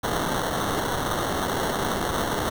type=noise with sample-and-hold; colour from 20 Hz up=violet; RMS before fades=-26 dBFS; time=0.03-2.5 s; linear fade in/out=10 ms; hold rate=2450 Hz; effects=none